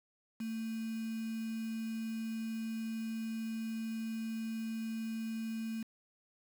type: tone with quantisation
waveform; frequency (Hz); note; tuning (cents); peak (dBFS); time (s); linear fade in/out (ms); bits
sine; 223.9; A3; +30; -36; 0.4-5.83; 5; 8
effects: none